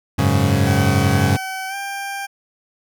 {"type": "chord", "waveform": "30% pulse", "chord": "F# suspended second", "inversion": "none", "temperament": "equal", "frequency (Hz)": [92.5, 103.83, 138.59], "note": ["F#2", "G#2", "C#3"], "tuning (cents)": [0, 0, 0], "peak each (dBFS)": -16, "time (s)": [0.18, 1.37], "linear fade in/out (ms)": 10}
{"type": "tone with pitch glide", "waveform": "20% pulse", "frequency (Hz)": [761, 792.9], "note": ["F#5", "G5"], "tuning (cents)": [48, 20], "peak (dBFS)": -20, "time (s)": [0.65, 2.27], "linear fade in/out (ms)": 20, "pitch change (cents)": 72, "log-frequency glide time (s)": [1.68, 1.75]}
{"effects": []}